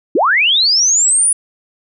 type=linear sweep; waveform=sine; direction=up; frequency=250.4 to 9880 Hz; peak=-9 dBFS; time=0.15-1.33 s; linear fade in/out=5 ms; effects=none